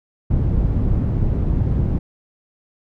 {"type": "low-pass noise", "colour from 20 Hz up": "white", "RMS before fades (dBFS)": -18, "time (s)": [0.3, 1.99], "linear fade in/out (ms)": 10, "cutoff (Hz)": 120, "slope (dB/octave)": 12, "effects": []}